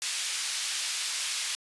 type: band-pass noise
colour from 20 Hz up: pink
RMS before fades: -32 dBFS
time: 0.02-1.55 s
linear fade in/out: 0 ms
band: 2800 to 10000 Hz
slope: 12 dB/octave
effects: resampled to 24000 Hz